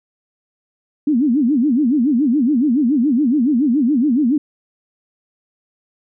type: tone with vibrato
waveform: sine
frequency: 265.5 Hz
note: C4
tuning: 25 cents sharp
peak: -12 dBFS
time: 1.07-4.38 s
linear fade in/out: 5 ms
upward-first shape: sine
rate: 7.1 Hz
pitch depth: 270 cents each way
effects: none